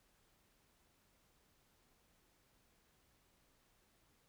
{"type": "silence", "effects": ["pink hiss -74 dBFS RMS until 4.28 s"]}